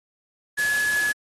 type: tone in noise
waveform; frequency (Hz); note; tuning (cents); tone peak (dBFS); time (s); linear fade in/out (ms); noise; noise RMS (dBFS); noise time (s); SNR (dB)
sine; 1700; G#6; +40; -20; 0.57-1.13; 20; white; -31; 0.57-1.13; +8
effects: AAC 32 kbps